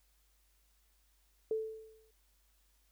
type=tone with exponential decay; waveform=sine; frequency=440 Hz; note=A4; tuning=in tune; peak=-29 dBFS; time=1.51-2.11 s; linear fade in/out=2 ms; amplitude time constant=130 ms; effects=added 50 Hz sine -70 dBFS peak until 2.91 s + white hiss -74 dBFS RMS until 2.91 s